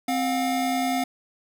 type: tone pair together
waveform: square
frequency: 261.6 / 714.7 Hz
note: C4 / F5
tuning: 0 / +40 cents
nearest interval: octave + perfect fourth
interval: 1740 cents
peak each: -26 dBFS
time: 0.08-1.04 s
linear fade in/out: 5 ms
effects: none